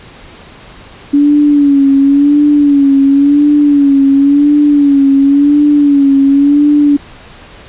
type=tone with vibrato; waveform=sine; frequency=284 Hz; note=C#4; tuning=42 cents sharp; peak=-4 dBFS; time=1.13-6.97 s; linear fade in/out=10 ms; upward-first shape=sine; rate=0.94 Hz; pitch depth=60 cents each way; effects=pink hiss -35 dBFS RMS until 7.68 s + resampled to 8000 Hz